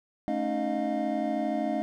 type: tone cluster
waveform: triangle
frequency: 218.1 / 275.3 / 308.3 / 618 / 706 Hz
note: A3 / C#4 / D#4 / D#5 / F5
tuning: -15 / -12 / -16 / -12 / +19 cents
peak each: -31 dBFS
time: 0.28-1.82 s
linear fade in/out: 0 ms
effects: none

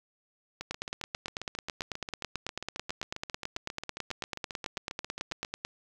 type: two click trains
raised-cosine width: 0.2 ms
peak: -16 / -20 dBFS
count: 46 / 37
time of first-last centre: 0.71-5.65 / 0.61-5.449 s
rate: 9.11 / 7.44 Hz
effects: 9-bit

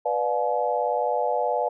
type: chord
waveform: sine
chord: B diminished seventh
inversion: none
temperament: just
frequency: 493.9 / 592.7 / 711.2 / 853.4 Hz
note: B4 / D5 / F5 / Ab5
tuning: 0 / +16 / +31 / +47 cents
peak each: -27 dBFS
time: 0.05-1.69 s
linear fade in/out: 10 ms
effects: none

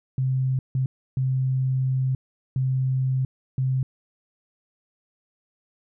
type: tone bursts at uneven times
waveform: sine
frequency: 130.81 Hz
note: C3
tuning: in tune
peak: -20 dBFS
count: 5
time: 0.18-0.59 / 0.75-0.86 / 1.17-2.15 / 2.56-3.25 / 3.58-3.83 s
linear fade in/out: 2 ms
effects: none

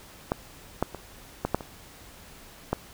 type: clicks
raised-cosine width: 1 ms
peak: -10 / -9 / -22 / -11 / -8 / -23 / -10 dBFS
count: 7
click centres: 0.319 / 0.826 / 0.947 / 1.45 / 1.546 / 1.608 / 2.73 s
effects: pink hiss -49 dBFS RMS until 2.93 s

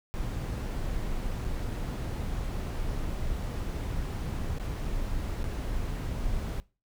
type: noise with dropouts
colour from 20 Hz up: brown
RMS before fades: -32 dBFS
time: 0.14-6.6 s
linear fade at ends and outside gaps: 0 ms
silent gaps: 1.443-1.449 / 4.584-4.598 / 4.846-4.85 / 5.432-5.442 s
effects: noise-tail reverb RT60 0.3 s tail -21 dB re dry

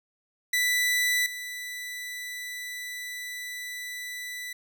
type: tone with level steps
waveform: sawtooth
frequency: 1980 Hz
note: B6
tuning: 4 cents sharp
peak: -19 / -31 dBFS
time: 0.53-4.53 s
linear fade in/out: 5 ms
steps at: 1.26 s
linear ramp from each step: 2 ms
effects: none

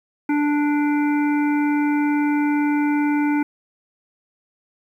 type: harmonic tone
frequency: 293.7 Hz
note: D4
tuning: in tune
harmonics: 1 / 3 / 5 / 7 / 8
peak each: -17 / -27 / -31 / -34 / -35 dBFS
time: 0.29-3.43 s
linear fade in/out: 5 ms
effects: 9-bit

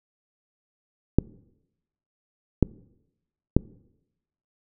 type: clicks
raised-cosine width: 3 ms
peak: -3 dBFS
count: 3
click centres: 1.186 / 2.627 / 3.566 s
effects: noise-tail reverb RT60 0.9 s tail -23 dB re dry

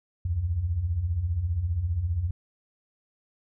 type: beating tone pair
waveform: sine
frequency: 73.42 / 88.42 Hz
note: D2 / F2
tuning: 0 / +22 cents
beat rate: 15 Hz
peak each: -32 / -25 dBFS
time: 0.25-2.31 s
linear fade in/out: 5 ms
effects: none

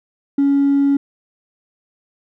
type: tone with hard clipping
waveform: sine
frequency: 279.8 Hz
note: C#4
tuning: 16 cents sharp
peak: -12 dBFS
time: 0.38-0.97 s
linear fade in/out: 5 ms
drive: 1 dB
effects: none

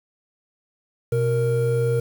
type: tone pair together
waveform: triangle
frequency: 124.33 / 465.9 Hz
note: B2 / A#4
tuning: +12 / -1 cents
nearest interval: octave + major seventh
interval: 2287 cents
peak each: -19 dBFS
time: 1.12-2 s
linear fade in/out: 5 ms
effects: 7-bit

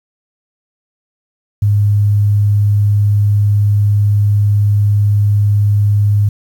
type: tone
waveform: sine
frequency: 103 Hz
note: G#2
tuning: 14 cents flat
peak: -8 dBFS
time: 1.62-6.29 s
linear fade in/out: 5 ms
effects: 7-bit

